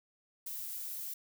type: noise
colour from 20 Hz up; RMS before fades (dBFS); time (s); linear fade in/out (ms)
violet; -41; 0.46-1.14; 5
effects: none